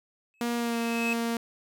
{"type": "tone with exponential growth", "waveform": "triangle", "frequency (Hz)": 2582, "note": "E7", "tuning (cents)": -37, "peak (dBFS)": -24, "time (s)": [0.34, 1.13], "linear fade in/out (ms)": 0, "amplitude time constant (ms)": 170}
{"type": "tone with pitch glide", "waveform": "sawtooth", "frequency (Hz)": [237.2, 232.1], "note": ["A#3", "A#3"], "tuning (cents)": [30, -7], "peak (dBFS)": -23, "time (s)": [0.41, 1.37], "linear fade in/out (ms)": 2, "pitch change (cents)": -37, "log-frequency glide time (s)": [0.56, 0.78]}
{"effects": []}